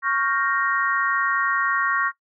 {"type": "chord", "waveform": "sine", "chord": "G half-diminished seventh", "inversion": "second", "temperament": "equal", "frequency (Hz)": [1108.7, 1396.9, 1568, 1864.7], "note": ["Db6", "F6", "G6", "Bb6"], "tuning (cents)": [0, 0, 0, 0], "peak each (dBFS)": [-23, -26, -29, -25], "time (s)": [0.02, 2.12], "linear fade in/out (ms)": 50, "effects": ["noise-tail reverb RT60 0.1 s tail -17 dB re dry"]}